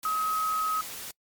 sine tone in noise, 1272 Hz, D#6, 38 cents sharp, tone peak -25 dBFS, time 0.05-0.81 s, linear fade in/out 2 ms, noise white, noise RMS -39 dBFS, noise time 0.03-1.11 s, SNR +11 dB, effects noise-tail reverb RT60 0.1 s tail -24 dB re dry + MP3 96 kbps

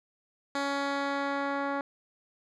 10% pulse tone with low-pass filter sweep, 279.9 Hz, C#4, 17 cents sharp, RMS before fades -31 dBFS, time 0.55-1.81 s, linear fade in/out 2 ms, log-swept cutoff 6000 to 1600 Hz, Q 0.76, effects none

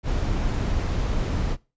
brown noise, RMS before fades -24 dBFS, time 0.03-1.57 s, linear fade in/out 50 ms, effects noise-tail reverb RT60 0.3 s tail -22 dB re dry + resampled to 16000 Hz

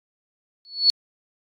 sine tone with exponential growth, 4411 Hz, C#8, 9 cents flat, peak -9 dBFS, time 0.65-0.9 s, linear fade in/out 0 ms, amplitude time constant 53 ms, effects AAC 32 kbps

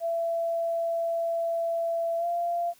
sine tone with pitch glide, 670 to 689.6 Hz, E5 to F5, +28 to -22 cents, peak -25 dBFS, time 0-2.74 s, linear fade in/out 50 ms, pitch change +50 cents, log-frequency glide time 2.18-2.26 s, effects white hiss -59 dBFS RMS until 2.79 s

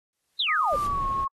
white noise with exponential growth, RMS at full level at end -42 dBFS, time 0.13-0.87 s, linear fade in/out 0 ms, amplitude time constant 160 ms
sine exponential sweep, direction down, 4108 to 510 Hz, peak -23 dBFS, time 0.39-0.76 s, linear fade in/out 5 ms
sine tone with pitch glide, 1244.5 to 1089.7 Hz, D#6 to C#6, 0 to -30 cents, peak -24 dBFS, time 0.48-1.28 s, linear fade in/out 10 ms, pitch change -230 cents, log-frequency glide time 0.64-1.05 s
brown noise, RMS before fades -36 dBFS, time 0.72-1.25 s, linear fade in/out 10 ms
effects AAC 32 kbps

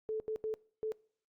sine tone bursts at uneven times, 436.4 Hz, A4, 14 cents flat, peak -33 dBFS, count 4, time 0.09-0.2 / 0.28-0.36 / 0.44-0.54 / 0.83-0.92 s, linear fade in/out 0 ms, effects noise-tail reverb RT60 0.5 s tail -23 dB re dry + Opus 48 kbps

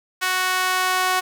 sawtooth tone with high-pass filter sweep, 370 Hz, F#4, in tune, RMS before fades -21 dBFS, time 0.21-1.21 s, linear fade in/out 20 ms, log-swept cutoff 1400 to 920 Hz, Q 1.4, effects none

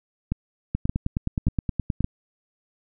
two click trains, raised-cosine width 5 ms, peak -11 / -11 dBFS, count 13 / 4, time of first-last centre 0.75-2.007 / 0.32-2.044 s, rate 9.55 / 1.74 Hz, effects none

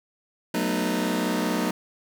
sawtooth chord, B dominant seventh, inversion second, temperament just, 185.21 / 222.2 / 246.9 / 308.7 Hz, F#3 / A3 / B3 / D#4, +2 / +17 / 0 / -14 cents, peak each -25 dBFS, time 0.54-1.71 s, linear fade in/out 5 ms, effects 8-bit

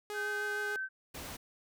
sawtooth tone with vibrato, 415.3 Hz, G#4, in tune, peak -34 dBFS, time 0.1-0.76 s, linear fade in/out 0 ms, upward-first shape sine, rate 6.5 Hz, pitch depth 10 cents each way
sine tone, 1542 Hz, G6, 29 cents flat, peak -34 dBFS, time 0.13-0.89 s, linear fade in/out 50 ms
pink noise, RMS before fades -44 dBFS, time 1.14-1.37 s, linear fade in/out 10 ms
effects none

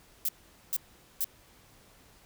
violet noise bursts, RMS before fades -29 dBFS, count 3, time 0.25-1.244 s, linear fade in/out 2 ms, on 38 ms, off 440 ms, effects pink hiss -59 dBFS RMS until 2.25 s

